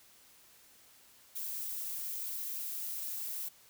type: noise with high-pass filter sweep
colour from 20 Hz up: violet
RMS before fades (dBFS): -39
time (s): 1.35-3.49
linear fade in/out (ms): 10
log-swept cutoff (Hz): 210 to 720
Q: 3.1
effects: white hiss -61 dBFS RMS until 3.69 s